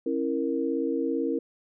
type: chord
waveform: sine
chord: A# diminished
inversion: first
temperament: equal with one note detuned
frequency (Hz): 271.8 / 329.6 / 466.2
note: C#4 / E4 / A#4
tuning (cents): -34 / 0 / 0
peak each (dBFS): -29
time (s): 0.06-1.39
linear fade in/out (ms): 5
effects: none